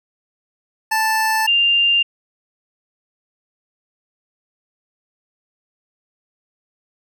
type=tone pair in turn; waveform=25% pulse / sine; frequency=880 / 2794 Hz; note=A5 / F7; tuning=0 / 0 cents; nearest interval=octave + minor sixth; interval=2000 cents; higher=second; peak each=-12 dBFS; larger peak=neither; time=0.91-1.47 / 1.47-2.03 s; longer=neither; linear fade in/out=10 ms; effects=none